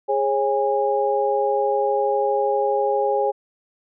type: tone cluster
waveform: sine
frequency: 413.8 / 546 / 819 Hz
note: G#4 / C#5 / G#5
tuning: -6 / -26 / -24 cents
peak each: -22 dBFS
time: 0.08-3.32 s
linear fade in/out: 20 ms
effects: none